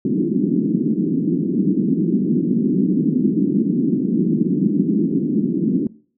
pink band-pass noise, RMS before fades -18 dBFS, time 0.05-5.87 s, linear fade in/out 2 ms, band 170 to 340 Hz, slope 48 dB/octave, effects noise-tail reverb RT60 0.5 s tail -22 dB re dry

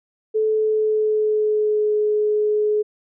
sine tone with pitch glide, 434.7 to 422.8 Hz, A4 to G#4, -21 to +31 cents, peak -16 dBFS, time 0.34-2.83 s, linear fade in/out 20 ms, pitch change -48 cents, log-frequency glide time 0.45-1.93 s, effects none

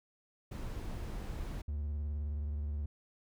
brown noise, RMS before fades -40 dBFS, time 0.51-1.62 s, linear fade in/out 10 ms
triangle tone with vibrato, 73.42 Hz, D2, in tune, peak -32 dBFS, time 1.68-2.86 s, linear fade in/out 5 ms, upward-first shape sine, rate 19 Hz, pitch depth 74 cents each way
effects none

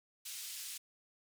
white band-pass noise, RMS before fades -45 dBFS, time 0.25-0.78 s, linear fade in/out 10 ms, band 2900 to 11000 Hz, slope 12 dB/octave, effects none

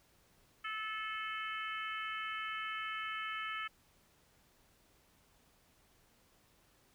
harmonic tone, 435.1 Hz, A4, 19 cents flat, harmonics 3 / 4 / 5 / 6 / 7, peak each -41 / -44 / -45 / -48 / -47 dBFS, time 0.64-3.68 s, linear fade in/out 10 ms, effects pink hiss -69 dBFS RMS until 6.94 s

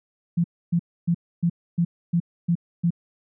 sine tone bursts, 170.9 Hz, F3, 37 cents flat, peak -17 dBFS, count 8, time 0.37-2.906 s, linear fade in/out 10 ms, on 72 ms, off 280 ms, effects none

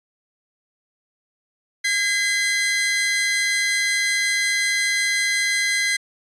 sawtooth tone pair together, 1632.5 / 2042 Hz, G#6 / C7, -30 / -43 cents, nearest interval major third, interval 387 cents, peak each -22 / -16 dBFS, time 1.84-5.97 s, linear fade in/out 10 ms, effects resampled to 22050 Hz

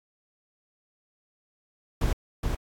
brown noise with echo, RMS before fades -24 dBFS, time 2.01-2.13 s, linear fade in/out 5 ms, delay 420 ms, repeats 1, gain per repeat -3 dB, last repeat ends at 2.55 s, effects AAC 64 kbps

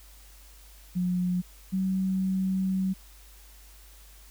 sine tone pair in turn, 180 / 189.32 Hz, F#3 / F#3, -47 / +40 cents, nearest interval minor second, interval 87 cents, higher second, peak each -24 dBFS, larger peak neither, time 0.95-1.42 / 1.72-2.94 s, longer second, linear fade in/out 20 ms, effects added 50 Hz sine -50 dBFS peak until 4.3 s + white hiss -55 dBFS RMS until 4.3 s

